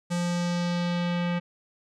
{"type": "tone with low-pass filter sweep", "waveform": "square", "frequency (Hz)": 174.61, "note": "F3", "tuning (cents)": 0, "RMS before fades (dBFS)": -27, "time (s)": [0.1, 1.4], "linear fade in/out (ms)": 20, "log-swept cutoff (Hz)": [8300, 2600], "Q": 1.6, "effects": []}